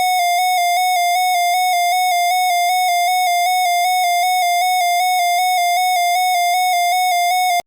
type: tone with vibrato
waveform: square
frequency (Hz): 718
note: F5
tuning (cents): +48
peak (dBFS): -14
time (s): 0-7.6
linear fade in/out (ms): 0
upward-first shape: square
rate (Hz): 2.6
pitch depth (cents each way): 38
effects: Opus 48 kbps